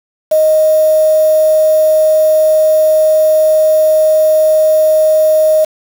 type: tone with quantisation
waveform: sine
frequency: 623 Hz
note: D#5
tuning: 2 cents sharp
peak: -6 dBFS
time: 0.31-5.65 s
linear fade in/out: 10 ms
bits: 4
effects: none